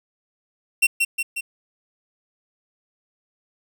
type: tone with echo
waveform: 45% pulse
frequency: 2723 Hz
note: F7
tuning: 44 cents flat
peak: -13 dBFS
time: 0.82-0.87 s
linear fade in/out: 10 ms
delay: 180 ms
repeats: 3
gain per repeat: -4 dB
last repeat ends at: 1.41 s
effects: none